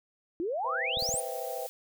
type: exponential sweep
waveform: sine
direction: up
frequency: 317.1 to 9560 Hz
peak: -29 dBFS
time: 0.4-1.2 s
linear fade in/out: 0 ms
type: chord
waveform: sine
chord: C major seventh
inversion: third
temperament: equal with one note detuned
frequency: 489.9 / 523.3 / 659.3 / 784 Hz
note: B4 / C5 / E5 / G5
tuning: -14 / 0 / 0 / 0 cents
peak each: -39 dBFS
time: 0.64-1.67 s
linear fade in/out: 10 ms
type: clicks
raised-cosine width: 5 ms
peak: -30 dBFS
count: 4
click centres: 0.972 / 1.024 / 1.091 / 1.141 s
type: noise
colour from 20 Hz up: blue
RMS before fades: -44 dBFS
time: 0.99-1.69 s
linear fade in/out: 0 ms
effects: none